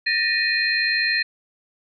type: tone cluster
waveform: sine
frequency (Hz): 1787 / 1887 / 2474 / 4170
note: A6 / A#6 / D#7 / C8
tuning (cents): +26 / +21 / -10 / -7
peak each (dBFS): -24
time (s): 0.06-1.23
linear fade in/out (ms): 10
effects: none